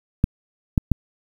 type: clicks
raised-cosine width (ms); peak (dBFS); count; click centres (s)
5; -3; 3; 0.241 / 0.778 / 0.917
effects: 7-bit